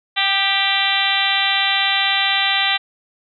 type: harmonic tone with a mistuned harmonic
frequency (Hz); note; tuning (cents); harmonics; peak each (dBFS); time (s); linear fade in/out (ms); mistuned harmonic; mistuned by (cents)
392; G4; 0; 2 / 3 / 4 / 5 / 6 / 7 / 8 / 9 / 10; -24 / -28 / -27 / -22 / -24 / -25 / -23 / -23 / -23; 0.16-2.78; 20; 3; +29
effects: none